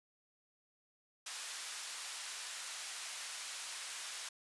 white band-pass noise, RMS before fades -45 dBFS, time 1.26-4.29 s, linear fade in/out 5 ms, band 1000 to 8600 Hz, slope 12 dB/octave, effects resampled to 24000 Hz

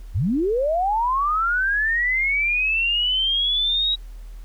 sine linear sweep, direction up, 65.3 to 3847 Hz, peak -18 dBFS, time 0.14-3.96 s, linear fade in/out 20 ms, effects added 40 Hz sine -34 dBFS peak until 4.44 s + pink hiss -56 dBFS RMS until 4.44 s

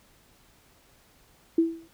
sine tone with exponential decay, 329.6 Hz, E4, in tune, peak -15 dBFS, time 1.58-1.88 s, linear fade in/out 5 ms, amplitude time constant 65 ms, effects pink hiss -60 dBFS RMS until 1.93 s

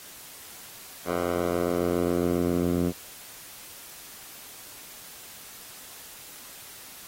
10% pulse tone with band-pass filter sweep, 87.31 Hz, F2, in tune, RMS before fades -26 dBFS, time 1.05-2.93 s, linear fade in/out 50 ms, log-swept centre 790 to 210 Hz, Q 1, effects white hiss -45 dBFS RMS until 7.07 s + AAC 48 kbps

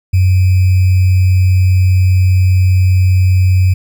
sine tone with sample-and-hold, 92.5 Hz, F#2, in tune, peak -6 dBFS, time 0.13-3.74 s, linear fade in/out 10 ms, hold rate 2450 Hz, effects none

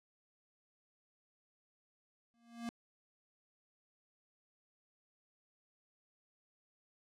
square tone with exponential growth, 233.9 Hz, A#3, 6 cents sharp, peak -37 dBFS, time 2.34-2.69 s, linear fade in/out 0 ms, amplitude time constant 75 ms, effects low-pass 9000 Hz 12 dB/octave

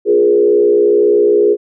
sine tone with frequency modulation, 415.3 Hz, G#4, in tune, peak -7 dBFS, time 0.05-1.57 s, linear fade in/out 50 ms, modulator 61.9 Hz, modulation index 0.92, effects none

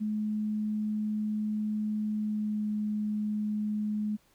sine tone with pitch glide, 212.9 to 211.2 Hz, G#3 to G#3, +43 to +29 cents, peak -28 dBFS, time 0-4.17 s, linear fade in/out 20 ms, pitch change -14 cents, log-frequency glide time 2.15-2.7 s, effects pink hiss -66 dBFS RMS until 4.34 s

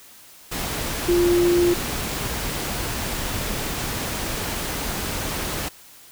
sine tone in noise, 349.2 Hz, F4, in tune, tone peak -15 dBFS, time 1.08-1.74 s, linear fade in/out 10 ms, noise pink, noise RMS -27 dBFS, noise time 0.51-5.69 s, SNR +9 dB, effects white hiss -47 dBFS RMS until 6.11 s

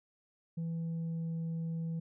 sine tone with pitch glide, 165.5 to 164.36 Hz, E3 to E3, +7 to -5 cents, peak -31 dBFS, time 0.57-2 s, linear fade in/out 10 ms, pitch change -12 cents, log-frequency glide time 0.72-1.36 s, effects tanh soft clip ceiling -33 dBFS

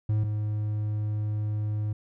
triangle tone pair in turn, 107 / 105.89 Hz, A2 / G#2, -48 / +34 cents, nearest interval unison, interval 18 cents, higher first, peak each -20 / -24 dBFS, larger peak first, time 0.09-0.24 / 0.24-1.93 s, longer second, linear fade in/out 5 ms, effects none

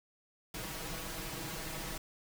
pink noise with comb filter, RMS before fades -41 dBFS, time 0.54-1.98 s, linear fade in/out 5 ms, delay 6.2 ms, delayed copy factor +0.8, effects none

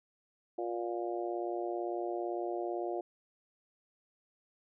harmonic tone, 117.8 Hz, A#2, 19 cents sharp, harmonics 3 / 4 / 5 / 6 / 7, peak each -36 / -43 / -41 / -39 / -51 dBFS, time 0.58-3.01 s, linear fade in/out 5 ms, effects none

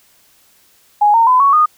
sine tone with pitch steps, 830.6 / 916.3 / 1010.8 / 1115.1 / 1230.2 Hz, G#5 / A#5 / B5 / C#6 / D#6, 0 / -30 / +40 / +10 / -20 cents, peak -7 dBFS, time 1.01-1.66 s, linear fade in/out 10 ms, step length 130 ms, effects white hiss -52 dBFS RMS until 1.77 s

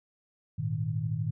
sine chord, Ab suspended second, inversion none, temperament equal, 103.83 / 116.54 / 155.56 Hz, Ab2 / Bb2 / Eb3, 0 / 0 / 0 cents, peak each -34 / -32 / -32 dBFS, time 0.58-1.31 s, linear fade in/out 10 ms, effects none

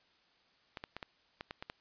clicks, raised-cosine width 0.3 ms, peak -25 dBFS, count 8, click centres 0.772 / 0.839 / 0.966 / 1.028 / 1.409 / 1.509 / 1.625 / 1.699 s, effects white hiss -69 dBFS RMS until 1.8 s + resampled to 11025 Hz

